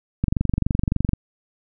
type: click train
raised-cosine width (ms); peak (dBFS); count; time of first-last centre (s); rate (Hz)
5; -7; 22; 0.24-1.134; 23.5
effects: none